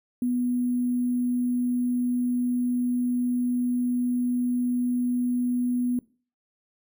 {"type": "tone with sample-and-hold", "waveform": "sine", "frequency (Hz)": 246.3, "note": "B3", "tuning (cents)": -5, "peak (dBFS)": -22, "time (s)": [0.22, 5.99], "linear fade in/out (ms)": 2, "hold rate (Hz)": 11025, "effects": ["noise-tail reverb RT60 0.4 s tail -22 dB re dry"]}